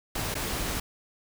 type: noise with dropouts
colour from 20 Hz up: pink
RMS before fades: -31 dBFS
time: 0.15-0.8 s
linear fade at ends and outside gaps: 5 ms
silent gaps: 0.343-0.351 s
effects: none